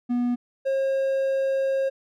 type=tone pair in turn; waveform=triangle; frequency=243.5 / 538.5 Hz; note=B3 / C5; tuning=-24 / +50 cents; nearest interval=octave + major second; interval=1374 cents; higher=second; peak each=-19 dBFS; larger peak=neither; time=0.09-0.36 / 0.65-1.9 s; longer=second; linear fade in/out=20 ms; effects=none